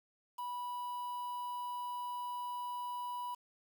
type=tone with quantisation; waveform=triangle; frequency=980 Hz; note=B5; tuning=14 cents flat; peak=-36 dBFS; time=0.38-3.35 s; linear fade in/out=10 ms; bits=9; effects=none